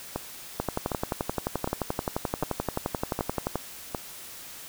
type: two click trains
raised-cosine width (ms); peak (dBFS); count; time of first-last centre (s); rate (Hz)
1; -12 / -14; 35 / 6; 0.6-3.557 / 0.16-3.948; 11.5 / 1.32
effects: white hiss -43 dBFS RMS until 4.68 s